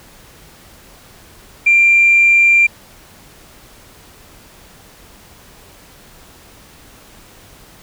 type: tone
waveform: sine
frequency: 2375 Hz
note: D7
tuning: 19 cents sharp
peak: -6 dBFS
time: 1.66-2.67 s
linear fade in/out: 10 ms
effects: tanh soft clip ceiling -2 dBFS + pink hiss -43 dBFS RMS until 7.82 s